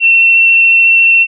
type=tone with vibrato; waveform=sine; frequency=2706 Hz; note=E7; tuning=45 cents sharp; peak=-4 dBFS; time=0-1.27 s; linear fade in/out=50 ms; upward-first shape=sine; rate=14 Hz; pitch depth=10 cents each way; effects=none